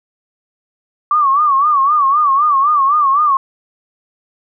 sine tone with vibrato, 1147 Hz, D6, 41 cents flat, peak -9 dBFS, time 1.11-3.37 s, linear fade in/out 2 ms, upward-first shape sine, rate 3.9 Hz, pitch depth 120 cents each way, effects none

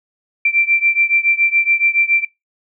sine beating tone pair, 2349 / 2356.1 Hz, D7 / D7, 0 / +5 cents, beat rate 7.1 Hz, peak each -15 / -16 dBFS, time 0.45-2.25 s, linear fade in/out 5 ms, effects noise-tail reverb RT60 0.2 s tail -23 dB re dry

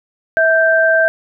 sine tone pair together, 649.8 / 1568 Hz, E5 / G6, -25 / 0 cents, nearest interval octave + minor third, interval 1525 cents, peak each -12 dBFS, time 0.37-1.08 s, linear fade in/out 0 ms, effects none

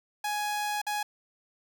sawtooth tone with dropouts, 834 Hz, G#5, 7 cents sharp, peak -25 dBFS, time 0.24-1.03 s, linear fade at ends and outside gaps 5 ms, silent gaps 0.817-0.866 s, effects none

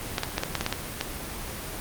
clicks, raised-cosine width 0.2 ms, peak -8 dBFS, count 9, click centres 0.182 / 0.234 / 0.381 / 0.435 / 0.553 / 0.61 / 0.664 / 0.726 / 1.011 s, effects pink hiss -35 dBFS RMS until 1.8 s + Opus 24 kbps

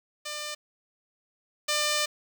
5% pulse tone pair in turn, 598 / 598 Hz, D5 / D5, +31 / +31 cents, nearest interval unison, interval 0 cents, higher neither, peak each -22 / -13 dBFS, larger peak second, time 0.25-0.55 / 1.68-2.06 s, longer second, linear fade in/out 10 ms, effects none

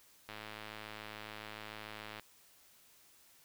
click train, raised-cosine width 0.3 ms, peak -29 dBFS, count 205, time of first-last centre 0.29-2.197 s, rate 107 Hz, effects white hiss -64 dBFS RMS until 3.44 s

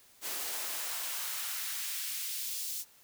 white noise with high-pass filter sweep, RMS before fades -37 dBFS, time 0.21-2.85 s, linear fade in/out 50 ms, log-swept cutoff 310 to 5000 Hz, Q 0.89, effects white hiss -61 dBFS RMS until 3.03 s

